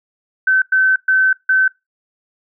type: tone bursts at uneven times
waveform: sine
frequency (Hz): 1532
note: G6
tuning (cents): -40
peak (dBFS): -10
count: 4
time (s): 0.47-0.62 / 0.72-0.96 / 1.08-1.33 / 1.49-1.68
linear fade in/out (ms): 5
effects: noise-tail reverb RT60 0.2 s tail -22 dB re dry